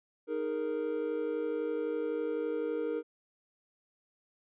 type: chord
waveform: triangle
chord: D# suspended fourth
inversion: none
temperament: just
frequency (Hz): 311.1 / 414.8 / 466.7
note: D#4 / G#4 / A#4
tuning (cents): 0 / -2 / +2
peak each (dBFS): -35 / -36 / -31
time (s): 0.27-3.03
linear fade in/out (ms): 50
effects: resampled to 8000 Hz